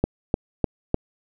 click train, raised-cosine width 2 ms, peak -5 dBFS, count 4, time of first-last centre 0.04-0.944 s, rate 3.32 Hz, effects none

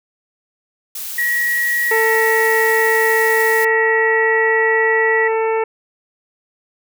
blue noise, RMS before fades -27 dBFS, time 0.95-3.65 s, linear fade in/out 5 ms
sine tone with pitch glide, 1910 to 1934.4 Hz, A#6 to B6, +42 to -36 cents, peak -15 dBFS, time 1.18-5.28 s, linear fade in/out 5 ms, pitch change +22 cents, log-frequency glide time 3.62-5.17 s
harmonic tone, 445.9 Hz, A4, 23 cents sharp, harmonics 1 / 2 / 3 / 4 / 5 / 6, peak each -16 / -21 / -29 / -31 / -29 / -35 dBFS, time 1.91-5.64 s, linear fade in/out 5 ms
effects none

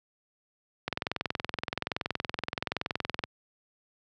click train, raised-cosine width 0.3 ms, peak -13 dBFS, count 51, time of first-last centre 0.88-3.238 s, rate 21.2 Hz, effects high-pass 80 Hz 12 dB/octave

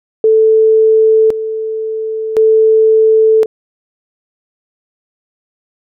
sine tone with tremolo, 440 Hz, A4, in tune, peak -5 dBFS, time 0.24-3.46 s, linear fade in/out 2 ms, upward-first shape square, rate 0.47 Hz, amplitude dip 70%, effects none

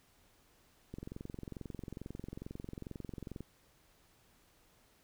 click train, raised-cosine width 3 ms, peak -30 dBFS, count 56, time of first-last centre 0.94-3.406 s, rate 22.3 Hz, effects pink hiss -68 dBFS RMS until 5.03 s

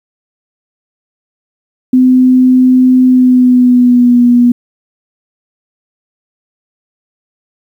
sine tone with pitch glide, 255.1 to 242.5 Hz, C4 to B3, -44 to -31 cents, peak -3 dBFS, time 1.93-4.52 s, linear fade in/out 5 ms, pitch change -87 cents, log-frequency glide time 3.05-4.21 s, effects 7-bit

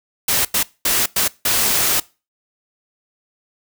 white noise bursts at uneven times, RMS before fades -17 dBFS, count 5, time 0.28-0.45 / 0.54-0.63 / 0.85-1.06 / 1.16-1.28 / 1.45-2 s, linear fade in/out 5 ms, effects noise-tail reverb RT60 0.3 s tail -22 dB re dry

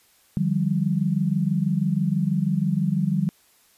sine tone cluster, 152.3 / 178.5 / 198.4 Hz, D#3 / F3 / G3, -37 / +38 / +21 cents, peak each -24 dBFS, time 0.37-3.29 s, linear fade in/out 0 ms, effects white hiss -59 dBFS RMS until 3.77 s + resampled to 32000 Hz

